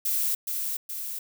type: noise with echo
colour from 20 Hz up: violet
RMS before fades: -26 dBFS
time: 0.05-0.35 s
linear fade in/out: 5 ms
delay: 420 ms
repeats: 2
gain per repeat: -4 dB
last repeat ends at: 1.19 s
effects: none